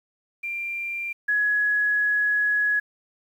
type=tone pair in turn; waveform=sine; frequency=2376 / 1680.1 Hz; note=D7 / G#6; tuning=+20 / +20 cents; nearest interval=tritone; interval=600 cents; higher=first; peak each=-27 / -19 dBFS; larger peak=second; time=0.43-1.13 / 1.28-2.8 s; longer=second; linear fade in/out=10 ms; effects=9-bit